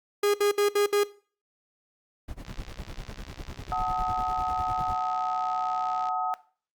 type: tone bursts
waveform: 45% pulse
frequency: 410 Hz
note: G#4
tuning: 22 cents flat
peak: -21 dBFS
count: 5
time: 0.23-1.036 s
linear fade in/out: 5 ms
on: 110 ms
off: 64 ms
type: noise with tremolo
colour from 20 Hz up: brown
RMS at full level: -35 dBFS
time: 2.28-4.95 s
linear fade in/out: 5 ms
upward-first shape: sine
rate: 10 Hz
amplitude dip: 100%
type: click train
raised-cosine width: 0.2 ms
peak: -28 dBFS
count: 237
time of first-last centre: 2.45-6.086 s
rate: 64.9 Hz
type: chord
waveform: sine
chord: D# diminished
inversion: first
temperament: equal with one note detuned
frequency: 740 / 880 / 1266.3 Hz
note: F#5 / A5 / D#6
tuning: 0 / 0 / +30 cents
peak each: -28 / -33 / -30 dBFS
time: 3.72-6.34 s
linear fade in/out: 0 ms
effects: noise-tail reverb RT60 0.4 s tail -18 dB re dry + Opus 48 kbps